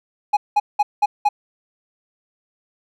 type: tone bursts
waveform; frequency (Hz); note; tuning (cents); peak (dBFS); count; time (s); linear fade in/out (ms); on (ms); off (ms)
triangle; 830.6; G#5; 0; -10; 5; 0.33-1.29; 10; 40; 190
effects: none